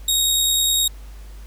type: tone with amplitude modulation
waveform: 20% pulse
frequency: 3760 Hz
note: A#7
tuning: 14 cents sharp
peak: -9 dBFS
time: 0.08-0.88 s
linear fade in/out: 5 ms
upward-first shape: sine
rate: 69.7 Hz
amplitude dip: 30%
effects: added 50 Hz sine -35 dBFS peak until 1.46 s + pink hiss -50 dBFS RMS until 1.46 s